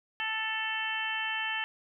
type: harmonic tone with a mistuned harmonic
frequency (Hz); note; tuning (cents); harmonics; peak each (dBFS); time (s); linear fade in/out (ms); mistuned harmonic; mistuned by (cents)
440; A4; 0; 2 / 3 / 4 / 5 / 6 / 7; -38 / -43 / -34 / -41 / -36 / -37; 0.2-1.64; 0; 6; +20
effects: none